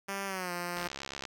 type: tone with pitch glide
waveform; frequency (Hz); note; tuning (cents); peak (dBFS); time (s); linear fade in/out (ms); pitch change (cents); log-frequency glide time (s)
5% pulse; 196.9 to 175.42; G3 to F3; +8 to +8; -23; 0.08-0.88; 10; -200; 0.26-0.52
type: click train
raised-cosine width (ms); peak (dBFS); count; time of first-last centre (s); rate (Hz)
0.2; -21; 34; 0.77-1.252; 68.4
effects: none